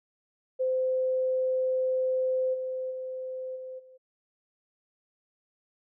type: tone with level steps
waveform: sine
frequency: 516 Hz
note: C5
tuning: 24 cents flat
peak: -24 / -30 / -33 / -37 / -50 dBFS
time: 0.59-3.98 s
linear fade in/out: 20 ms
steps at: 2.53 / 2.9 / 3.55 / 3.78 s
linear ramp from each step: 20 ms
effects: none